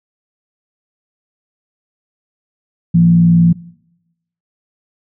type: tone with frequency modulation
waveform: sine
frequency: 170 Hz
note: F3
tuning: 46 cents flat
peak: -6 dBFS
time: 2.94-3.53 s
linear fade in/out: 10 ms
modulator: 61.1 Hz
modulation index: 0.39
effects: noise-tail reverb RT60 0.9 s tail -22 dB re dry

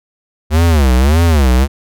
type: tone with vibrato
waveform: square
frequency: 72.8 Hz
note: D2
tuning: 15 cents flat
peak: -8 dBFS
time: 0.5-1.68 s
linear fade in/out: 50 ms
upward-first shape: sine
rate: 1.7 Hz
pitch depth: 270 cents each way
effects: none

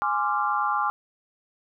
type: chord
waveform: sine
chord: D half-diminished seventh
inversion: second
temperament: equal with one note detuned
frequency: 830.6 / 1046.5 / 1174.7 / 1383.3 Hz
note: Ab5 / C6 / D6 / F6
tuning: 0 / 0 / 0 / -17 cents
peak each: -27 / -29 / -26 / -29 dBFS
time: 0.02-0.9 s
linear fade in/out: 0 ms
effects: none

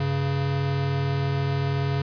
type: tone pair together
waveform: square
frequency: 98 / 138.64 Hz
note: G2 / C#3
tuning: 0 / +1 cents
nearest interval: tritone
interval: 601 cents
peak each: -30 / -24 dBFS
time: 0-2.02 s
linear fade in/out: 5 ms
effects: resampled to 11025 Hz

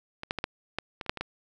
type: clicks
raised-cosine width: 0.3 ms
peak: -20 / -12 / -15 / -12 / -13 / -19 / -29 / -8 / -21 / -15 dBFS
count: 10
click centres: 0.234 / 0.309 / 0.387 / 0.441 / 0.786 / 1.012 / 1.063 / 1.095 / 1.173 / 1.21 s
effects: none

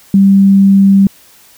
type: tone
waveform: sine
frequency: 196 Hz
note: G3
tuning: in tune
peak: -3 dBFS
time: 0.14-1.07 s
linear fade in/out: 2 ms
effects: white hiss -43 dBFS RMS until 1.57 s

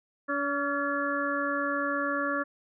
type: harmonic tone with a mistuned harmonic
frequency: 284.3 Hz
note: C#4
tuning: 44 cents sharp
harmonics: 1 / 2 / 4 / 5 / 6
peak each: -33 / -33 / -33 / -33 / -33 dBFS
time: 0.28-2.44 s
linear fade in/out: 20 ms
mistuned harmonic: 5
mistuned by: -44 cents
effects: none

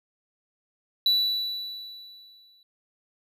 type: tone with exponential decay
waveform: triangle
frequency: 3951 Hz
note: B7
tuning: in tune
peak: -16 dBFS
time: 1.06-2.63 s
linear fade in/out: 2 ms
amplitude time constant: 340 ms
effects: none

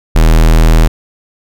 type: tone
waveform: square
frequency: 40.13 Hz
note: E1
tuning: 46 cents flat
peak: -4 dBFS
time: 0.15-0.88 s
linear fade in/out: 10 ms
effects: none

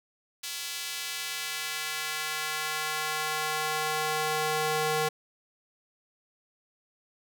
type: tone with high-pass filter sweep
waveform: square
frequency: 154.5 Hz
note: D#3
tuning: 12 cents flat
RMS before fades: -31 dBFS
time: 0.43-5.09 s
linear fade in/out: 10 ms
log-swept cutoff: 3500 to 460 Hz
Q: 0.86
effects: none

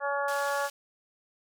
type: harmonic tone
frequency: 282.3 Hz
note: C#4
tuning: 32 cents sharp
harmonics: 2 / 3 / 4 / 5 / 6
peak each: -31 / -33 / -34 / -35 / -36 dBFS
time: 0-0.7 s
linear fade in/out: 50 ms
type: band-pass noise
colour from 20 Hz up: white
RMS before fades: -43 dBFS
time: 0.28-0.7 s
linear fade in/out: 2 ms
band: 2300 to 8000 Hz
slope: 12 dB/octave
effects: none

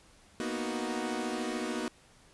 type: chord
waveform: sawtooth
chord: B major seventh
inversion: third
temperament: equal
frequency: 233.1 / 246.9 / 311.1 / 370 Hz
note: A#3 / B3 / D#4 / F#4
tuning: 0 / 0 / 0 / 0 cents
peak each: -34 dBFS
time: 0.4-1.88 s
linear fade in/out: 0 ms
effects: pink hiss -60 dBFS RMS until 2.33 s + resampled to 24000 Hz

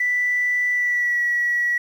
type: tone with pitch glide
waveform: sine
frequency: 1975.5 to 1929.3 Hz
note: B6 to B6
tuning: 0 to -41 cents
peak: -17 dBFS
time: 0-1.78 s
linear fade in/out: 5 ms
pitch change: -41 cents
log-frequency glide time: 0.72-1.22 s
effects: tanh soft clip ceiling -13 dBFS + 8-bit

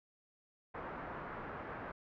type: low-pass noise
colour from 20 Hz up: white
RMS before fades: -45 dBFS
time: 0.74-1.92 s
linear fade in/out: 10 ms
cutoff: 1500 Hz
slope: 24 dB/octave
effects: none

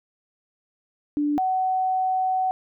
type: tone pair in turn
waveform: sine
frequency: 293.7 / 750 Hz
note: D4 / F#5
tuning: 0 / +23 cents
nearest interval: octave + major third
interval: 1623 cents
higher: second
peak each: -20 dBFS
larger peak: neither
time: 1.17-1.38 / 1.38-2.51 s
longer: second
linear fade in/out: 0 ms
effects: none

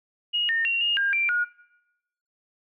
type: tone with pitch steps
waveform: sine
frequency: 2877 / 1827 / 2752 / 2844 / 1607 / 2358 / 1441 Hz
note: F#7 / A#6 / F7 / F7 / G6 / D7 / F#6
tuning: -49 / -35 / -26 / +31 / +43 / +6 / -46 cents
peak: -21 dBFS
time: 0.33-1.45 s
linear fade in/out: 20 ms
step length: 160 ms
effects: noise-tail reverb RT60 0.9 s tail -21 dB re dry

